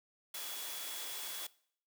sine tone in noise, 3375 Hz, G#7, 27 cents sharp, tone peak -48 dBFS, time 0.34-1.47 s, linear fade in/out 5 ms, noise white, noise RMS -43 dBFS, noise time 0.34-1.47 s, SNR -8 dB, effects noise-tail reverb RT60 0.6 s tail -21 dB re dry + high-pass 400 Hz 12 dB/octave

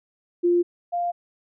sine tone pair in turn, 349.2 / 698.4 Hz, F4 / F5, 0 / 0 cents, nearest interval octave, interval 1200 cents, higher second, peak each -16 / -22 dBFS, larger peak first, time 0.43-0.63 / 0.92-1.12 s, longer neither, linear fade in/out 20 ms, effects none

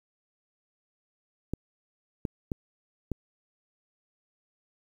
clicks, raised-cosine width 3 ms, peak -17 dBFS, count 4, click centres 1.536 / 2.252 / 2.518 / 3.117 s, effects 9-bit

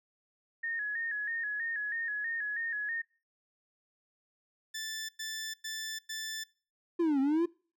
sine tone with vibrato, 1760 Hz, A6, in tune, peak -32 dBFS, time 0.63-3.02 s, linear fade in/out 10 ms, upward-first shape square, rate 3.1 Hz, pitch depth 74 cents each way
15% pulse tone bursts, 1760 Hz, A6, in tune, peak -30 dBFS, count 4, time 4.74-6.44 s, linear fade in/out 10 ms, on 350 ms, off 100 ms
triangle linear two-way sweep, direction down then up, 351.8 to 262.5 to 351.8 Hz, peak -23 dBFS, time 6.99-7.46 s, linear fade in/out 10 ms, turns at 7.2 s
effects noise-tail reverb RT60 0.4 s tail -24 dB re dry

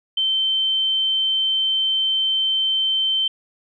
sine tone, 3100 Hz, G7, 20 cents flat, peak -17 dBFS, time 0.17-3.28 s, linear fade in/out 5 ms, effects none

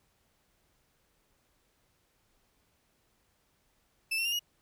35% pulse tone with pitch steps, 2637 / 2716 / 2797 / 2881 Hz, E7 / F7 / F7 / F#7, 0 / -49 / +2 / -47 cents, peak -27 dBFS, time 4.11-4.394 s, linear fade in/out 10 ms, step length 71 ms, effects pink hiss -72 dBFS RMS until 4.61 s

